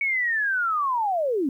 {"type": "linear sweep", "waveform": "sine", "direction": "down", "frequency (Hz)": [2248, 249.6], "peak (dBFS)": -21, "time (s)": [0.01, 1.49], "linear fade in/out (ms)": 2, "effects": ["10-bit"]}